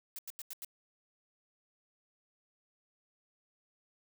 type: noise bursts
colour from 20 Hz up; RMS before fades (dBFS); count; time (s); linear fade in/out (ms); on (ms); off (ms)
blue; -43; 5; 0.16-0.647; 0; 27; 88
effects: none